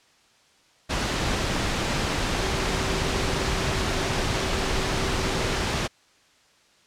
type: tone in noise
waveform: sine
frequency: 381.9 Hz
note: G4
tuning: 45 cents flat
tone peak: -34 dBFS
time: 2.41-5.66 s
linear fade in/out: 20 ms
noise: pink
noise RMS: -25 dBFS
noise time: 0.89-5.88 s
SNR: -12 dB
effects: white hiss -59 dBFS RMS until 6.86 s + low-pass 6000 Hz 12 dB/octave